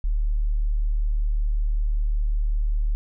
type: tone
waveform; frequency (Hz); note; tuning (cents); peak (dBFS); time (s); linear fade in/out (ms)
sine; 37.35; D1; +30; -19; 0.04-2.95; 0
effects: none